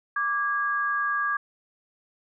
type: tone pair together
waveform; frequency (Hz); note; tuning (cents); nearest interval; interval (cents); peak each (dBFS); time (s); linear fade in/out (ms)
sine; 1170 / 1641.3; D6 / G#6; -7 / -21; tritone; 586; -26; 0.16-1.37; 5
effects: none